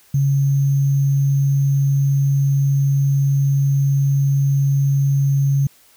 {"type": "tone with sample-and-hold", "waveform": "sine", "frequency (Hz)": 138.59, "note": "C#3", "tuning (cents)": 0, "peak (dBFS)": -13, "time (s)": [0.14, 5.67], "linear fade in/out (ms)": 5, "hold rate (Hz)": 6300, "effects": ["white hiss -52 dBFS RMS until 5.96 s"]}